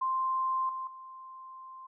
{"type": "tone with level steps", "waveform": "sine", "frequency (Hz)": 1046.5, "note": "C6", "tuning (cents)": 0, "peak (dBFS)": [-27, -34, -44], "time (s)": [0.01, 1.87], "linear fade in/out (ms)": 10, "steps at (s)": [0.69, 0.87], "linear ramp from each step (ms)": 2, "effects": []}